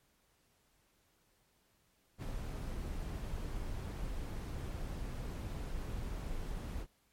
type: noise with ADSR envelope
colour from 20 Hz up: brown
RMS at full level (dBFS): -38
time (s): 2.18-6.87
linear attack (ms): 46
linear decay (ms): 8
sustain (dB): -2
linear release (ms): 62
effects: pink hiss -73 dBFS RMS until 7.12 s + MP3 64 kbps